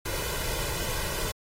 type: noise with comb filter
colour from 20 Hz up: pink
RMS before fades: -31 dBFS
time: 0.05-1.32 s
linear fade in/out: 10 ms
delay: 2 ms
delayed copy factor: +0.65
effects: AAC 48 kbps